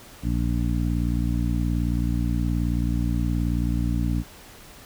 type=harmonic tone; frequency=58.8 Hz; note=A#1; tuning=16 cents sharp; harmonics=1 / 2 / 3 / 4 / 5; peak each=-24 / -27 / -29 / -30 / -31 dBFS; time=0.22-4.24 s; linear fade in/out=50 ms; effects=pink hiss -46 dBFS RMS until 4.85 s